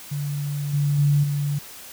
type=tone with level steps; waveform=sine; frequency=144.5 Hz; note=D3; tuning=28 cents flat; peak=-24 / -18 / -15 / -21 dBFS; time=0.11-1.59 s; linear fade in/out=10 ms; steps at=0.73 / 0.98 / 1.23 s; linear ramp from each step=10 ms; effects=white hiss -41 dBFS RMS until 1.92 s